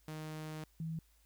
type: tone pair in turn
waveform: sawtooth / sine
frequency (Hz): 155.5 / 161.5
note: D#3 / E3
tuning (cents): -1 / -35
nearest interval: minor second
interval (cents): 66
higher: second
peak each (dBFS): -38 / -37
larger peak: second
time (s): 0.08-0.64 / 0.8-0.99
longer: first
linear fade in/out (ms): 2
effects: added 53 Hz sine -67 dBFS peak until 1.25 s + white hiss -72 dBFS RMS until 1.25 s